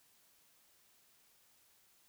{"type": "silence", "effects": ["white hiss -69 dBFS RMS until 2.08 s"]}